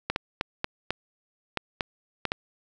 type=clicks; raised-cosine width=0.3 ms; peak=-10 dBFS; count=9; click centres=0.1 / 0.161 / 0.411 / 0.644 / 0.906 / 1.573 / 1.808 / 2.253 / 2.319 s; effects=none